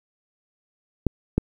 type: clicks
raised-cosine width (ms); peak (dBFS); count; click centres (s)
3; -6; 2; 1.067 / 1.38
effects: 8-bit